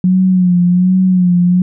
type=tone with vibrato; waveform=sine; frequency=181.5 Hz; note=F#3; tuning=33 cents flat; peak=-7 dBFS; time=0.04-1.62 s; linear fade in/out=2 ms; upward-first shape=sine; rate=1.3 Hz; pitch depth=52 cents each way; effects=none